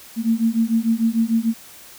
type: beating tone pair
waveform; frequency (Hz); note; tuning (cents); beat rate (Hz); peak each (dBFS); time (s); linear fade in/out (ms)
sine; 223.8 / 230.5; A3 / A#3; +30 / -19; 6.7; -19; 0.16-1.54; 50
effects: white hiss -43 dBFS RMS until 1.98 s